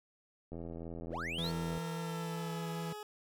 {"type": "click train", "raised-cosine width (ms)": 2, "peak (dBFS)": -31, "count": 106, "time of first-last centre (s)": [0.52, 1.777], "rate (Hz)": 83.5}
{"type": "linear sweep", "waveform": "triangle", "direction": "up", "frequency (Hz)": [110, 4600], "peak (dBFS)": -36, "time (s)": [1.09, 1.52], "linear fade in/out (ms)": 50}
{"type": "tone with vibrato", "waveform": "45% pulse", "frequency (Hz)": 166.1, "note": "E3", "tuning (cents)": 13, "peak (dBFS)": -38, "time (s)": [1.38, 2.93], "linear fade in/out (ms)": 5, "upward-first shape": "triangle", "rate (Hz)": 5.1, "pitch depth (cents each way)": 10}
{"type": "tone with pitch glide", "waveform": "20% pulse", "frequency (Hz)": [456.8, 421.3], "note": ["A#4", "G#4"], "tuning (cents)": [-35, 25], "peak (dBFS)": -38, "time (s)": [1.44, 3.03], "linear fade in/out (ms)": 2, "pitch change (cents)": -140, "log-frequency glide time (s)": [1.92, 2.68]}
{"effects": []}